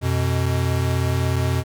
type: tone pair together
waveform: square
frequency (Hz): 88.8 / 125.43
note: F2 / B2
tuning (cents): +29 / +27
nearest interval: tritone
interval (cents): 598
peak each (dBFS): -22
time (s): 0.01-1.64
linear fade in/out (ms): 50
effects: none